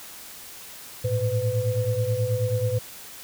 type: tone cluster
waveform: sine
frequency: 106.8 / 116.1 / 504 Hz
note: G#2 / A#2 / B4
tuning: +49 / -7 / +35 cents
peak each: -26 dBFS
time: 1.04-2.79 s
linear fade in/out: 10 ms
effects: white hiss -42 dBFS RMS until 3.23 s